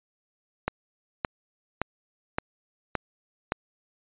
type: click train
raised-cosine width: 0.5 ms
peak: -10 dBFS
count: 6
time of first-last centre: 0.68-3.521 s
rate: 1.76 Hz
effects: resampled to 8000 Hz